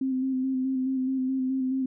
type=tone with vibrato; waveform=sine; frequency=261.6 Hz; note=C4; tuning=in tune; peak=-24 dBFS; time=0.01-1.86 s; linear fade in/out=5 ms; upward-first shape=square; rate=4.7 Hz; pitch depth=22 cents each way; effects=none